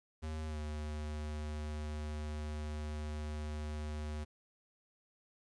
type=tone with pitch glide; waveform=square; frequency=78.1 to 75.61 Hz; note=D#2 to D#2; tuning=+7 to -49 cents; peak=-39 dBFS; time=0.22-4.25 s; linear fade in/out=20 ms; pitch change=-56 cents; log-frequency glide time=0.47-0.58 s; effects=resampled to 22050 Hz + 11-bit